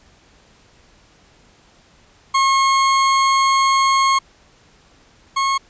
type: tone pair in turn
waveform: 40% pulse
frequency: 1083 / 1089.3 Hz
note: C#6 / C#6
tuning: -41 / -31 cents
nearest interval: unison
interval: 10 cents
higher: second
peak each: -12 / -15 dBFS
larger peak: first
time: 2.34-4.19 / 5.36-5.58 s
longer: first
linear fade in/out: 10 ms
effects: pink hiss -52 dBFS RMS until 5.69 s + resampled to 16000 Hz